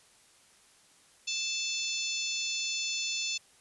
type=harmonic tone with a mistuned harmonic; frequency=879 Hz; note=A5; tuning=2 cents flat; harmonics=3 / 4 / 5 / 6 / 7 / 8; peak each=-36 / -37 / -38 / -39 / -39 / -40 dBFS; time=1.27-3.38 s; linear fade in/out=10 ms; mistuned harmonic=5; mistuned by=-16 cents; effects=white hiss -61 dBFS RMS until 3.6 s + resampled to 24000 Hz

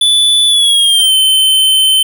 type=tone with pitch glide; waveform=square; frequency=3474 to 3077 Hz; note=A7 to G7; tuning=-23 to -33 cents; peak=-7 dBFS; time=0.01-2.03 s; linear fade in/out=5 ms; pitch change=-210 cents; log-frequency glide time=0.47-1.14 s; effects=8-bit

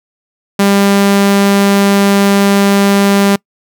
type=tone; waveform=sawtooth; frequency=199.3 Hz; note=G3; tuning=29 cents sharp; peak=-3 dBFS; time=0.59-3.36 s; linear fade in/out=5 ms; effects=noise-tail reverb RT60 0.1 s tail -26 dB re dry

